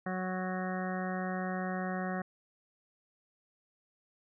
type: harmonic tone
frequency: 185 Hz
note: F#3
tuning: in tune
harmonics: 1 / 2 / 3 / 4 / 6 / 7 / 8 / 9 / 10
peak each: -35 / -43 / -42 / -40 / -45 / -48 / -47 / -48 / -44 dBFS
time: 0.06-2.22 s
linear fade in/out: 5 ms
effects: none